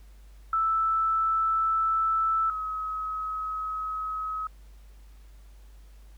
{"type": "tone pair in turn", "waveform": "sine", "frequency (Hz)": [1318.5, 1277.3], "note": ["E6", "D#6"], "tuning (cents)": [0, 45], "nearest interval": "minor second", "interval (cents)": 55, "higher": "first", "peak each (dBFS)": [-22, -29], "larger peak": "first", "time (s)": [[0.53, 2.5], [2.5, 4.47]], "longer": "neither", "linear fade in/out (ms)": 2, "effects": ["added 50 Hz sine -47 dBFS peak until 6.17 s", "pink hiss -63 dBFS RMS until 6.17 s"]}